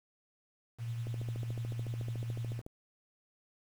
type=tone with tremolo; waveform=sine; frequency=116.54 Hz; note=A#2; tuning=in tune; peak=-33 dBFS; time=0.78-2.62 s; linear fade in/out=50 ms; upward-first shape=triangle; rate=10 Hz; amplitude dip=40%
type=click train; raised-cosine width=2 ms; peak=-31 dBFS; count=23; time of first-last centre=1.07-2.664 s; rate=13.8 Hz
effects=9-bit